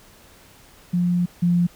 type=tone pair in turn; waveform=sine; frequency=176.5 / 174.47 Hz; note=F3 / F3; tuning=+19 / -1 cents; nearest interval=unison; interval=20 cents; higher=first; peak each=-17 / -15 dBFS; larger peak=second; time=0.93-1.26 / 1.42-1.67 s; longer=first; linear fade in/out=10 ms; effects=pink hiss -50 dBFS RMS until 1.75 s